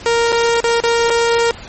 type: tone with dropouts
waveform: sawtooth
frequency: 466.2 Hz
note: A#4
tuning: in tune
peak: -8 dBFS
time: 0.06-1.51 s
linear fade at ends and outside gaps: 1 ms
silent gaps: 0.321-0.325 / 0.604-0.641 / 0.803-0.837 / 1.098-1.102 s
effects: pink hiss -34 dBFS RMS until 1.68 s + MP3 32 kbps